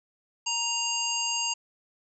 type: harmonic tone with a mistuned harmonic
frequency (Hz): 932.3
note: A#5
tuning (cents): 0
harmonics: 1 / 3 / 5 / 7 / 8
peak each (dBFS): -34 / -30 / -33 / -33 / -35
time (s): 0.46-1.54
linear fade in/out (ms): 10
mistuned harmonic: 5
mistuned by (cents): +40
effects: none